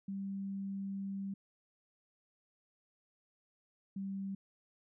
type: tone pair in turn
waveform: sine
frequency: 196 / 195.03 Hz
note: G3 / G3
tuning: 0 / -9 cents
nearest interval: unison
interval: 9 cents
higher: first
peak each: -37 / -37 dBFS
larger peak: neither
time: 0.08-1.34 / 3.96-4.35 s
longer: first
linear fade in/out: 5 ms
effects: none